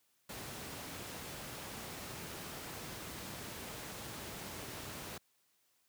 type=noise; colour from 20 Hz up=pink; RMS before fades=-45 dBFS; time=0.29-5.18 s; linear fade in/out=5 ms; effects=white hiss -75 dBFS RMS until 5.88 s + high-pass 80 Hz 12 dB/octave